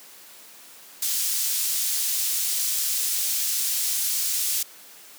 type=high-pass noise; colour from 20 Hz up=pink; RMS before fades=-25 dBFS; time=1.02-4.63 s; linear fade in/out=5 ms; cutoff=5800 Hz; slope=12 dB/octave; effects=white hiss -47 dBFS RMS until 5.18 s + high-pass 200 Hz 12 dB/octave